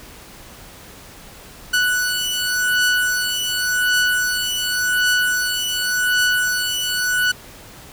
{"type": "beating tone pair", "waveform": "sawtooth", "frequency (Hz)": [1480, 1480.89], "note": ["F#6", "F#6"], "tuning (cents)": [0, 1], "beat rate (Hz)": 0.89, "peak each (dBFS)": [-16, -17], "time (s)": [1.73, 7.32], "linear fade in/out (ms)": 10, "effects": ["pink hiss -41 dBFS RMS until 7.92 s"]}